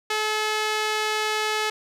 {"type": "tone with band-pass filter", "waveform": "sawtooth", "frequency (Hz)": 429.7, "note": "A4", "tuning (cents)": -41, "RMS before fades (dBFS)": -25, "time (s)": [0.1, 1.7], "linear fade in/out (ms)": 5, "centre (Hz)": 2800, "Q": 0.55, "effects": []}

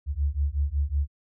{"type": "beating tone pair", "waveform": "sine", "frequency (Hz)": [69, 74.4], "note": ["C#2", "D2"], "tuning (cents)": [-7, 23], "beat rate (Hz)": 5.4, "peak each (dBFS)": -26, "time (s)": [0.06, 1.08], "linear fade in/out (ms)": 50, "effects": []}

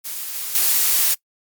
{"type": "noise with level steps", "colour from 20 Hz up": "blue", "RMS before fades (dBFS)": [-29, -27, -17], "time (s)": [0.04, 1.15], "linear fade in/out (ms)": 20, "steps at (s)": [0.34, 0.55], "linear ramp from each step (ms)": 2, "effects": ["noise-tail reverb RT60 0.1 s tail -23 dB re dry", "Opus 48 kbps"]}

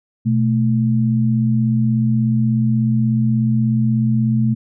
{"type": "tone pair together", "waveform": "sine", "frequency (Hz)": [123.47, 220], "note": ["B2", "A3"], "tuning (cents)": [0, 0], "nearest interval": "minor seventh", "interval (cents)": 1000, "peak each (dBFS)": -16, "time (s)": [0.25, 4.55], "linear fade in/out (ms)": 20, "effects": []}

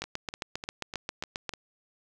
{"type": "two click trains", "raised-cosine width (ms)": 0.2, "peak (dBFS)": [-20, -15], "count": [6, 12], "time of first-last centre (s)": [[0.04, 1.537], [0.02, 1.493]], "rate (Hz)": [3.34, 7.47], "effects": []}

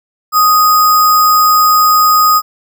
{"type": "tone with sample-and-hold", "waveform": "sine", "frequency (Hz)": 1244.5, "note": "D#6", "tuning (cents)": 0, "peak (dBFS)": -5, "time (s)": [0.32, 2.42], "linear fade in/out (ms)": 50, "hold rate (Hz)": 6300, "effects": []}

